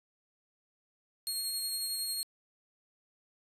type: tone with tremolo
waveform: 20% pulse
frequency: 4273 Hz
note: C8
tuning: 36 cents sharp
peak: -26 dBFS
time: 1.27-2.23 s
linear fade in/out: 0 ms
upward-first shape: sine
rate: 11 Hz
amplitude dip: 25%
effects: resampled to 32000 Hz + 9-bit